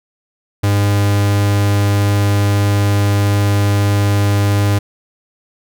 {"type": "tone", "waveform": "45% pulse", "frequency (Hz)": 101.6, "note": "G#2", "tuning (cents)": -38, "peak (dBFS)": -11, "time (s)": [0.63, 4.79], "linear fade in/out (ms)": 10, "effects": []}